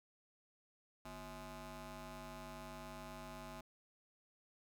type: ring-modulated tone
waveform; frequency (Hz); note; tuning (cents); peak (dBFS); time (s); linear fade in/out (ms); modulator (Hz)
15% pulse; 199.1; G3; +27; -39; 1.05-3.61; 5; 444
effects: none